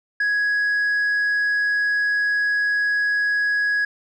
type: tone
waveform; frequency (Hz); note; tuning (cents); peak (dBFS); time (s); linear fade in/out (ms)
sine; 1667; G#6; +6; -15; 0.2-3.85; 5
effects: tanh soft clip ceiling -17 dBFS